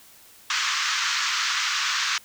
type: band-pass noise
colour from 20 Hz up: pink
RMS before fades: -25 dBFS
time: 0.5-2.18 s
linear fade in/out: 2 ms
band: 1100 to 6700 Hz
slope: 48 dB/octave
effects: white hiss -51 dBFS RMS until 2.24 s